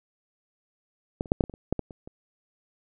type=clicks; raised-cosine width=2 ms; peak=-13 / -29 / -7 / -7 / -15 / -26 / -29 / -10 / -15 / -28 / -28 dBFS; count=11; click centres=1.209 / 1.258 / 1.319 / 1.408 / 1.439 / 1.497 / 1.539 / 1.726 / 1.793 / 1.908 / 2.075 s; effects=none